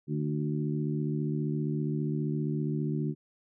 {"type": "harmonic tone with a mistuned harmonic", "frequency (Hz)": 75, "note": "D2", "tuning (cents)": 37, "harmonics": [2, 3, 4, 5], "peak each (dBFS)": [-30, -34, -36, -38], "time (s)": [0.07, 3.15], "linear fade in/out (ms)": 50, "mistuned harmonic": 5, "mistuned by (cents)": -29, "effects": []}